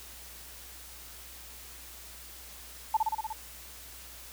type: tone with echo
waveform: sine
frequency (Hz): 880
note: A5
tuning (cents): 0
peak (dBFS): -21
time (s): 2.94-2.97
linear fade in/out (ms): 5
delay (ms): 60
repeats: 6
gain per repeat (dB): -2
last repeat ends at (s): 3.33
effects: added 60 Hz sine -53 dBFS peak until 4.32 s + white hiss -48 dBFS RMS until 4.32 s